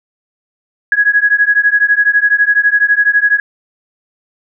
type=beating tone pair; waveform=sine; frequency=1661 / 1673 Hz; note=G#6 / G#6; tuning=0 / +12 cents; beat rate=12 Hz; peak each=-11 dBFS; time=0.92-3.4 s; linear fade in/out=2 ms; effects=none